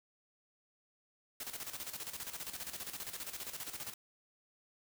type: noise with tremolo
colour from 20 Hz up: white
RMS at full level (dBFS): -42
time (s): 1.4-3.94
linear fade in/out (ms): 5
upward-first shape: square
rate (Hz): 15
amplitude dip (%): 65
effects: none